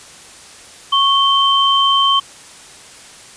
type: tone pair together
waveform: sine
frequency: 1101 / 3114 Hz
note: C#6 / G7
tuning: -12 / -12 cents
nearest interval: octave + tritone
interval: 1800 cents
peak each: -13 dBFS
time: 0.92-2.2 s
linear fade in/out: 10 ms
effects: white hiss -39 dBFS RMS until 3.36 s + resampled to 22050 Hz